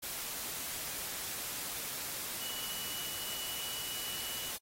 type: tone in noise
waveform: sine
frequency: 2943 Hz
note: F#7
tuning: 10 cents flat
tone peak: -44 dBFS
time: 2.4-4.52 s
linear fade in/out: 20 ms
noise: white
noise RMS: -40 dBFS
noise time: 0.02-4.58 s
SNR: -7 dB
effects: AAC 48 kbps